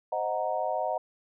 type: chord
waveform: sine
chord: C half-diminished seventh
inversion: none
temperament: equal with one note detuned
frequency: 523.3 / 622.3 / 736.2 / 932.3 Hz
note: C5 / Eb5 / Gb5 / Bb5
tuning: 0 / 0 / -9 / 0 cents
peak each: -35 / -31 / -31 / -34 dBFS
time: 0.12-0.98 s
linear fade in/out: 5 ms
effects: none